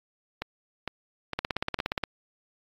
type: two click trains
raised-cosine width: 0.3 ms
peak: -15 / -11 dBFS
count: 4 / 12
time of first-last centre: 0.42-1.79 / 1.39-2.037 s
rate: 2.19 / 17 Hz
effects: AAC 32 kbps